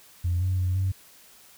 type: tone with pitch steps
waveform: sine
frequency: 87.4 / 92.7 / 91.2 / 94.9 Hz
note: F2 / F#2 / F#2 / F#2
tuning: +2 / +4 / -24 / +44 cents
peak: -21 dBFS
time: 0.24-0.92 s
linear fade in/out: 10 ms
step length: 170 ms
effects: tanh soft clip ceiling -18 dBFS + white hiss -53 dBFS RMS until 1.57 s